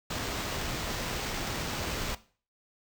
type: noise with sample-and-hold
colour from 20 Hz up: pink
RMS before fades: -34 dBFS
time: 0.1-2.15 s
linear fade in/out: 5 ms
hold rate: 11025 Hz
effects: noise-tail reverb RT60 0.4 s tail -17 dB re dry